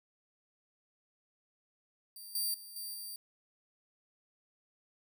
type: tone with level steps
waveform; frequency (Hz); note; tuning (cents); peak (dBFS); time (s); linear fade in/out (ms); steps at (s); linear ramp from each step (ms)
5% pulse; 4699; D8; 0; -40 / -25 / -41 / -33 / -35; 2.16-3.16; 2; 2.35 / 2.54 / 2.76 / 2.94; 2
effects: none